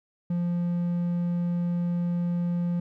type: tone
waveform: triangle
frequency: 174 Hz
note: F3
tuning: 6 cents flat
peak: -22 dBFS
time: 0.3-2.8 s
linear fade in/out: 5 ms
effects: none